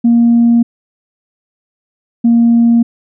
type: tone pair in turn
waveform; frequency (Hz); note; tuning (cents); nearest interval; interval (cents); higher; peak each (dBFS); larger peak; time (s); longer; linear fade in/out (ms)
sine; 234.8 / 233.7; A#3 / A#3; +13 / +5; unison; 8; first; -4; neither; 0.04-0.63 / 2.24-2.83; neither; 10
effects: tanh soft clip ceiling -2 dBFS